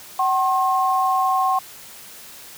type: tone pair together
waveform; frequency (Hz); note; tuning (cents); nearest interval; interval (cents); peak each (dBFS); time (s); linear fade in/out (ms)
sine; 758 / 1072; F#5 / C6; +42 / +42; tritone; 600; -19; 0.19-1.59; 5
effects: white hiss -41 dBFS RMS until 2.57 s